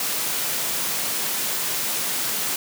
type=high-pass noise; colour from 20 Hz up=white; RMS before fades=-25 dBFS; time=0-2.56 s; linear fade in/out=2 ms; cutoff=120 Hz; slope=48 dB/octave; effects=none